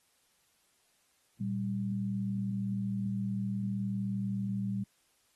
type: tone pair together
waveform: sine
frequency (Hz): 116.54 / 196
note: A#2 / G3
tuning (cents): 0 / 0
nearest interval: major sixth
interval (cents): 900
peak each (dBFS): -36 / -32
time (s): 1.4-4.84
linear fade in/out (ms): 10
effects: white hiss -71 dBFS RMS until 5.35 s + AAC 32 kbps